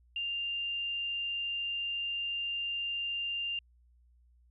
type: tone with frequency modulation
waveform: sine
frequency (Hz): 2794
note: F7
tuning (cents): 0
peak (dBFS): -32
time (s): 0.16-3.59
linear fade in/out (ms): 2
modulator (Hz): 39.5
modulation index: 0.32
effects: added 60 Hz sine -61 dBFS peak until 4.5 s